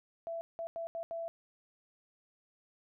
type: tone bursts at uneven times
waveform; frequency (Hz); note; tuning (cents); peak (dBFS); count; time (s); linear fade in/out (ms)
sine; 667; E5; +20; -36; 5; 0.27-0.41 / 0.59-0.67 / 0.76-0.87 / 0.95-1.03 / 1.11-1.28; 0
effects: none